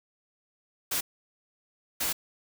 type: noise bursts at uneven times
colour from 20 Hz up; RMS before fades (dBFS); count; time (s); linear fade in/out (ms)
white; -29; 2; 0.91-1.01 / 2-2.13; 10
effects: none